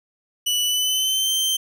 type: tone with pitch glide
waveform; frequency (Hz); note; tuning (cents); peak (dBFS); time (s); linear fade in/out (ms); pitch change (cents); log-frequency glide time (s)
sawtooth; 2960 to 3122; F#7 to G7; 0 to -8; -16; 0.46-1.57; 10; +92; 0.63-1.31
effects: none